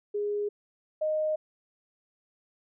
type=tone pair in turn; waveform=sine; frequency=412.9 / 618.7 Hz; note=G#4 / D#5; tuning=-10 / -10 cents; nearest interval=perfect fifth; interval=700 cents; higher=second; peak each=-27 / -25 dBFS; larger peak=second; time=0.14-0.49 / 1.01-1.36 s; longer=neither; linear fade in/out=10 ms; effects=none